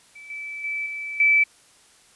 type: tone with level steps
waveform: sine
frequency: 2313 Hz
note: D7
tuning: 27 cents flat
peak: -40 / -31 / -25 / -29 / -14 dBFS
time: 0.15-1.44 s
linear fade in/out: 10 ms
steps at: 0.3 / 0.64 / 0.86 / 1.2 s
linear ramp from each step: 2 ms
effects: white hiss -55 dBFS RMS until 2.15 s + resampled to 24000 Hz